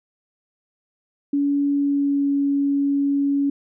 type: tone with pitch glide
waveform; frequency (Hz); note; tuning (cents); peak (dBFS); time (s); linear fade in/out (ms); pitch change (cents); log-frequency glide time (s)
sine; 283.8 to 281; C#4 to C#4; +41 to +24; -17; 1.33-3.5; 5; -17; 1.71-2.3
effects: none